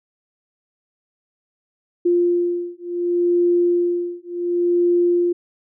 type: beating tone pair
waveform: sine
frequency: 349.2 / 349.89 Hz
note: F4 / F4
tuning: 0 / +3 cents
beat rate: 0.69 Hz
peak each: -19 dBFS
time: 2.05-5.33 s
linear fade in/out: 10 ms
effects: none